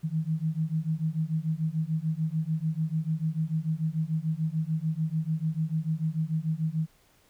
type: beating tone pair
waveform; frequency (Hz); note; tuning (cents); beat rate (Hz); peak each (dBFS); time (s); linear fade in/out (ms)
sine; 155.56 / 162.36; D#3 / E3; 0 / -26; 6.8; -29; 0.03-6.87; 20
effects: pink hiss -63 dBFS RMS until 7.29 s